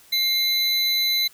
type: tone pair together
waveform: square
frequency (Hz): 2121 / 4004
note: C7 / B7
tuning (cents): +23 / +23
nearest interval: major seventh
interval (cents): 1100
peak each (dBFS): -28 / -20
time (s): 0.12-1.28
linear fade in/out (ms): 10
effects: white hiss -52 dBFS RMS until 1.33 s